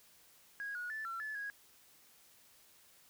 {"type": "tone with pitch steps", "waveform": "sine", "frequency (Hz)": [1646, 1453, 1753, 1354, 1729, 1652], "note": ["G#6", "F#6", "A6", "E6", "A6", "G#6"], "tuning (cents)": [-16, -32, -7, 46, -31, -10], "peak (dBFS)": -38, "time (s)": [0.6, 1.5], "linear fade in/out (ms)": 0, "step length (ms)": 150, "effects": ["tanh soft clip ceiling -34 dBFS", "white hiss -64 dBFS RMS until 3.09 s"]}